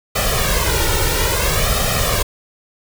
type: noise with flanger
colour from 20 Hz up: pink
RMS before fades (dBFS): -17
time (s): 0.15-2.23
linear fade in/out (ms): 10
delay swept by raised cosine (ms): 1.6 to 2.18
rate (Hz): 0.59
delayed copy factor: +0.8
effects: none